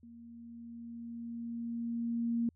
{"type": "tone with level ramp", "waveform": "sine", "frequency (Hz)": 233.5, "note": "A#3", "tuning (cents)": 3, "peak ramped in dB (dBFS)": [-50, -28], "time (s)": [0.03, 2.49], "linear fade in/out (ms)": 2, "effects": ["added 83 Hz sine -65 dBFS peak until 2.55 s"]}